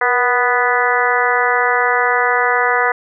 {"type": "harmonic tone with a mistuned harmonic", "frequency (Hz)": 246.9, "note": "B3", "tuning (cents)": 0, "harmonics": [2, 3, 4, 5, 6, 7, 8], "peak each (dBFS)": [-20, -20, -20, -20, -20, -20, -20], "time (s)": [0.01, 2.92], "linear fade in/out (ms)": 5, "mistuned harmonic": 2, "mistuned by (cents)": -39, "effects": []}